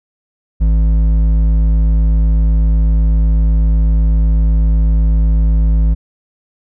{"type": "tone with hard clipping", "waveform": "sine", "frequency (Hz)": 54, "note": "A1", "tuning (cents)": -32, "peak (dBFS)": -10, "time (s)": [0.6, 5.95], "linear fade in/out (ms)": 20, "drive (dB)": 7, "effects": []}